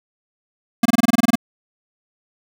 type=tone bursts; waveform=square; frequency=233.1 Hz; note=A#3; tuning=in tune; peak=-12 dBFS; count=11; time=0.83-1.355 s; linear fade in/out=5 ms; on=25 ms; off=25 ms; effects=none

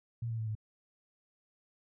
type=tone with pitch steps; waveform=sine; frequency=116.54 / 113.62 / 110.76 / 107.98 Hz; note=A#2 / A#2 / A2 / A2; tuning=0 / -44 / +12 / -32 cents; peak=-33 dBFS; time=0.22-0.552 s; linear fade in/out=5 ms; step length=83 ms; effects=none

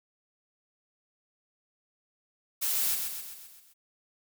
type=noise with echo; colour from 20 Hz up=blue; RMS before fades=-29 dBFS; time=2.61-2.96 s; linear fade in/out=20 ms; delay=130 ms; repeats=6; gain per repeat=-5 dB; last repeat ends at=3.74 s; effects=none

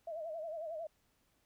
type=tone with vibrato; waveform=sine; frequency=644 Hz; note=E5; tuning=41 cents flat; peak=-39 dBFS; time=0.07-0.87 s; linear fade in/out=5 ms; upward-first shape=sine; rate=11 Hz; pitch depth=96 cents each way; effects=pink hiss -75 dBFS RMS until 1.45 s

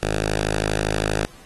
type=tone with notch filter; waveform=5% pulse; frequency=52.5 Hz; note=G#1; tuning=19 cents sharp; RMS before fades=-23 dBFS; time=0.03-1.25 s; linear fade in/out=0 ms; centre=240 Hz; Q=1.9; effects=pink hiss -48 dBFS RMS until 1.45 s + AAC 32 kbps

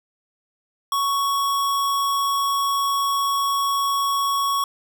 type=tone; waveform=square; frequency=1113 Hz; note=C#6; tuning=7 cents sharp; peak=-20 dBFS; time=0.92-4.64 s; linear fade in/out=2 ms; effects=none

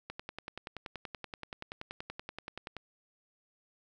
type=click train; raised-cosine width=0.3 ms; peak=-24 dBFS; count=29; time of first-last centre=0.1-2.767 s; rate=10.5 Hz; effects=none

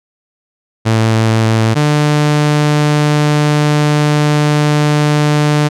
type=tone pair in turn; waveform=sawtooth; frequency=111.7 / 149.02 Hz; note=A2 / D3; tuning=+27 / +26 cents; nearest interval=perfect fourth; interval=499 cents; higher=second; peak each=-5 dBFS; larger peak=neither; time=0.85-1.75 / 1.75-5.69 s; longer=second; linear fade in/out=20 ms; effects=low-pass 8000 Hz 12 dB/octave

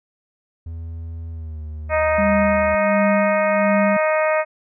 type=tone with pitch glide; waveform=triangle; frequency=82.41 to 76.89 Hz; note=E2 to D#2; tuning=0 to -20 cents; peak=-26 dBFS; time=0.66-2.75 s; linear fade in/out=5 ms; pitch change=-120 cents; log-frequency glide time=1.31-1.62 s
type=harmonic tone; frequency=311.1 Hz; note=D#4; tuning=in tune; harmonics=2 / 3 / 4 / 5 / 6 / 7 / 8; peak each=-17 / -26 / -25 / -30 / -27 / -28 / -31 dBFS; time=1.89-4.45 s; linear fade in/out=50 ms
type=tone with tremolo; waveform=sine; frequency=199.6 Hz; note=G3; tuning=32 cents sharp; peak=-17 dBFS; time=2.18-3.97 s; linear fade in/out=5 ms; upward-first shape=sine; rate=1.4 Hz; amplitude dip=70%
effects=none

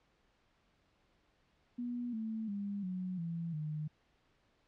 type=tone with pitch steps; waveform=sine; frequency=242.5 / 221.1 / 201.6 / 183.78 / 167.56 / 152.77 Hz; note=B3 / A3 / G3 / F#3 / E3 / D#3; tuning=-31 / +9 / +49 / -11 / +29 / -31 cents; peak=-36 dBFS; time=1.78-3.88 s; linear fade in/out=10 ms; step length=350 ms; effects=pink hiss -73 dBFS RMS until 4.67 s + low-pass 4000 Hz 12 dB/octave

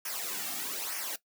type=noise with flanger; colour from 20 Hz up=white; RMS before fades=-36 dBFS; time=0.05-1.16 s; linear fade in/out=5 ms; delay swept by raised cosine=0.25 to 2.05 ms; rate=1.1 Hz; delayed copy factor=-0.75; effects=noise-tail reverb RT60 0.1 s tail -17 dB re dry + high-pass 200 Hz 12 dB/octave

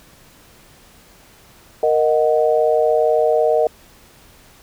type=chord; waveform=sine; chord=D# minor; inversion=second; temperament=equal; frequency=466.2 / 622.3 / 740 Hz; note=A#4 / D#5 / F#5; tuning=0 / 0 / 0 cents; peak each=-16 / -16 / -21 dBFS; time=1.83-3.67 s; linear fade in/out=2 ms; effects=pink hiss -48 dBFS RMS until 4.62 s

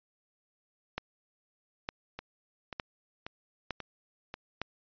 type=two click trains; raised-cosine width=0.3 ms; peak=-23 / -17 dBFS; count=5 / 5; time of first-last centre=2.19-4.341 / 0.98-4.616 s; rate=1.86 / 1.1 Hz; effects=resampled to 11025 Hz

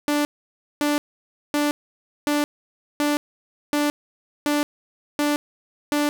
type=tone bursts; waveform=sawtooth; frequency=293.6 Hz; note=D4; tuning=in tune; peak=-15 dBFS; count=9; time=0.08-6.09 s; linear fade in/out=0 ms; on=170 ms; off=560 ms; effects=none

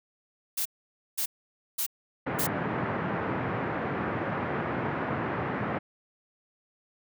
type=noise bursts; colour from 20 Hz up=blue; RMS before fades=-29 dBFS; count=4; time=0.57-2.47 s; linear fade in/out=10 ms; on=85 ms; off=520 ms
type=band-pass noise; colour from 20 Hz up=pink; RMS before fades=-31 dBFS; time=2.26-5.79 s; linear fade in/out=10 ms; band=110 to 1900 Hz; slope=24 dB/octave
effects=none

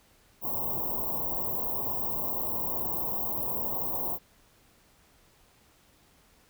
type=band-stop noise; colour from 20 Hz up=white; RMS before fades=-31 dBFS; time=0.41-4.19 s; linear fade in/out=50 ms; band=1100 to 14000 Hz; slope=96 dB/octave; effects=pink hiss -62 dBFS RMS until 6.49 s

